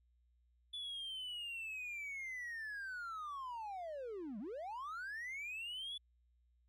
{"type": "linear two-way sweep", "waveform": "triangle", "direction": "down then up", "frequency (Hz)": [3465, 191.2, 3465], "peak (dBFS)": -40, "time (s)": [0.73, 5.98], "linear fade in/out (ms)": 10, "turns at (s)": 4.39, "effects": ["tanh soft clip ceiling -36 dBFS", "added 60 Hz sine -70 dBFS peak until 6.68 s"]}